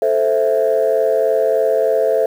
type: chord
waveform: sine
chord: A minor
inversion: none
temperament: equal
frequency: 440 / 523.3 / 659.3 Hz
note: A4 / C5 / E5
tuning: 0 / 0 / 0 cents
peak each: -16 dBFS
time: 0.02-2.26 s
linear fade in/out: 2 ms
effects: tanh soft clip ceiling -6 dBFS + 7-bit